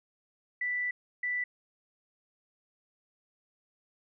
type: tone bursts at uneven times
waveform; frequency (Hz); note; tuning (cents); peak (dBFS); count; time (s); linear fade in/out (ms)
sine; 1975.5; B6; 0; -29; 2; 0.61-0.91 / 1.23-1.44; 5
effects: none